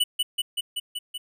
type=tone with echo; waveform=square; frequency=2960 Hz; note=F#7; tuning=in tune; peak=-19 dBFS; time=0-0.04 s; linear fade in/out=10 ms; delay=190 ms; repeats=6; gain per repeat=-2 dB; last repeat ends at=1.18 s; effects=none